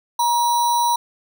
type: tone with sample-and-hold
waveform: sine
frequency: 950 Hz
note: A#5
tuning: 33 cents sharp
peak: -15 dBFS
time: 0.19-0.96 s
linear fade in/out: 5 ms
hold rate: 4900 Hz
effects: none